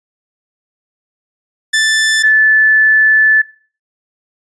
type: tone pair in turn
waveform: sawtooth / sine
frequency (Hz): 1760 / 1743.8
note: A6 / A6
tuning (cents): 0 / -16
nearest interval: unison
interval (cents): 16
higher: first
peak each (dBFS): -6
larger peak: neither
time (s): 1.73-2.23 / 2.23-3.42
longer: second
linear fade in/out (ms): 10
effects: noise-tail reverb RT60 0.4 s tail -18 dB re dry + resampled to 22050 Hz